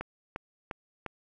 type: click train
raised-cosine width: 0.5 ms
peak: -20 dBFS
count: 4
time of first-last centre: 0.01-1.063 s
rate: 2.85 Hz
effects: none